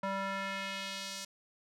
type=tone with band-pass filter sweep; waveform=square; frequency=194.9 Hz; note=G3; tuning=10 cents flat; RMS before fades=-38 dBFS; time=0.03-1.25 s; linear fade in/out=5 ms; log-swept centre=980 to 6000 Hz; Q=1.2; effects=none